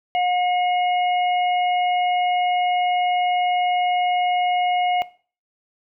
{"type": "harmonic tone", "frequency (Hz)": 720, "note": "F#5", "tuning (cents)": -47, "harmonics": [1, 3, 4], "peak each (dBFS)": [-18, -28, -30], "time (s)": [0.15, 5.02], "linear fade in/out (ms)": 0, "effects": ["noise-tail reverb RT60 0.4 s tail -18 dB re dry"]}